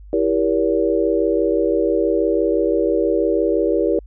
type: chord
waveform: sine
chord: E diminished seventh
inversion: none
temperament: just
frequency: 329.6 / 395.6 / 474.7 / 569.6 Hz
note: E4 / G4 / Bb4 / Db5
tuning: 0 / +16 / +31 / +47 cents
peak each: -20 / -20 / -20 / -22 dBFS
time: 0.13-3.99 s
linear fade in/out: 2 ms
effects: added 50 Hz sine -37 dBFS peak until 4.06 s